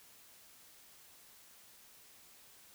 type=silence; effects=white hiss -60 dBFS RMS until 2.74 s

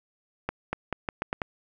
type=accelerating click train; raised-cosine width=0.5 ms; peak=-13 dBFS; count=7; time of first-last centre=0.49-1.418 s; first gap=240 ms; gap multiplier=0.82; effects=none

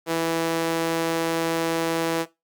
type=tone with high-pass filter; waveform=sawtooth; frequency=164.81 Hz; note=E3; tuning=in tune; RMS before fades=-24 dBFS; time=0.06-2.26 s; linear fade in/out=50 ms; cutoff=400 Hz; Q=1.6; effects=noise-tail reverb RT60 0.2 s tail -17 dB re dry + Opus 48 kbps

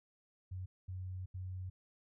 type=tone bursts at uneven times; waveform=sine; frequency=92.5 Hz; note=F#2; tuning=in tune; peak=-40 dBFS; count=3; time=0.51-0.66 / 0.88-1.26 / 1.34-1.7 s; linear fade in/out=10 ms; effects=none

